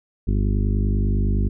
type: harmonic tone with a mistuned harmonic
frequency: 50.1 Hz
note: G1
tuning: 38 cents sharp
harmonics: 1 / 2 / 3 / 4 / 5 / 6 / 7 / 8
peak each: -19 / -23 / -34 / -27 / -31 / -37 / -35 / -38 dBFS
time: 0.27-1.49 s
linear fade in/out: 10 ms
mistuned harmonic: 1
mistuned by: -20 cents
effects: none